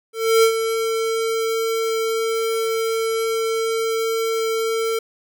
square tone with ADSR envelope, 450.2 Hz, A4, 40 cents sharp, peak -11 dBFS, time 0.13-4.99 s, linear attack 300 ms, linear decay 87 ms, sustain -9 dB, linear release 4 ms, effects none

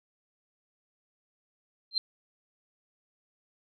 sine tone with exponential growth, 4148 Hz, C8, 16 cents flat, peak -20 dBFS, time 1.91-1.98 s, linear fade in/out 2 ms, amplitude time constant 15 ms, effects none

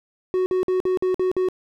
triangle tone bursts, 370 Hz, F#4, in tune, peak -16 dBFS, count 7, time 0.34-1.486 s, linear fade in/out 0 ms, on 120 ms, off 51 ms, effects none

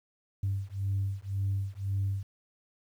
sine beating tone pair, 97.2 / 99.1 Hz, G2 / G2, -14 / +19 cents, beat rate 1.9 Hz, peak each -31 dBFS, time 0.43-2.23 s, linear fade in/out 5 ms, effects tanh soft clip ceiling -23 dBFS + 10-bit

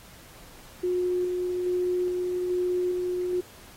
sine tone with tremolo, 360.2 Hz, F#4, 46 cents flat, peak -23 dBFS, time 0.83-3.41 s, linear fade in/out 10 ms, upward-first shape square, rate 1.2 Hz, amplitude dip 25%, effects pink hiss -50 dBFS RMS until 3.76 s + AAC 48 kbps

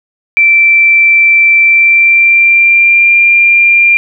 sine tone with pitch glide, 2340 to 2388 Hz, D7 to D7, -7 to +28 cents, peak -3 dBFS, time 0.37-3.97 s, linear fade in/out 0 ms, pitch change +35 cents, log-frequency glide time 1.62-3.17 s, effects none

